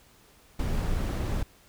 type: noise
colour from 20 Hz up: brown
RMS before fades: -28 dBFS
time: 0.59-1.43 s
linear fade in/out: 5 ms
effects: pink hiss -58 dBFS RMS until 1.68 s